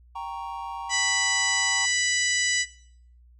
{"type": "chord", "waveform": "triangle", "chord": "G diminished", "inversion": "none", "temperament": "equal", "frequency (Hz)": [784, 932.3, 1108.7], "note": ["G5", "Bb5", "Db6"], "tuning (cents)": [0, 0, 0], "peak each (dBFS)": [-35, -32, -36], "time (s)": [0.15, 1.86], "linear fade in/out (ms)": 10}
{"type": "harmonic tone", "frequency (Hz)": 987.8, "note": "B5", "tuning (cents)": 0, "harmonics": [2, 3, 4, 5, 6, 7, 8], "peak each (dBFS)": [-26, -30, -33, -32, -30, -32, -30], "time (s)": [0.89, 2.66], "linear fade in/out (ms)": 50}
{"effects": ["noise-tail reverb RT60 0.6 s tail -18 dB re dry", "added 60 Hz sine -51 dBFS peak until 3.39 s"]}